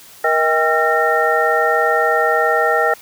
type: tone cluster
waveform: sine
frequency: 472.1 / 635 / 796 / 1362 / 1842 Hz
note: A#4 / D#5 / G5 / F6 / A#6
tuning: +22 / +35 / +26 / -44 / -21 cents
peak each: -19 dBFS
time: 0.24-2.94 s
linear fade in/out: 5 ms
effects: white hiss -42 dBFS RMS until 3.01 s